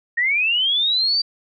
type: linear sweep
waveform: sine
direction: up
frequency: 1838 to 4699 Hz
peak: -16 dBFS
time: 0.17-1.22 s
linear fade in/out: 10 ms
effects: none